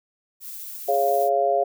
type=noise with tremolo; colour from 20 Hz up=violet; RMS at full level=-35 dBFS; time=0.4-1.3 s; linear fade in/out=50 ms; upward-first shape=triangle; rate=15 Hz; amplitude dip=25%
type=chord; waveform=sine; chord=Db major; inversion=second; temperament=just; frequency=415.8 / 554.4 / 693 Hz; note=Ab4 / Db5 / F5; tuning=+2 / 0 / -14 cents; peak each=-25 / -23 / -20 dBFS; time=0.88-1.64 s; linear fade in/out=10 ms
effects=none